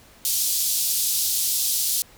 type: band-pass noise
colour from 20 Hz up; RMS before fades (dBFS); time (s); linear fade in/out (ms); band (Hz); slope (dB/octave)
white; -23; 0.25-2.02; 0; 3800 to 16000; 24
effects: pink hiss -51 dBFS RMS until 2.17 s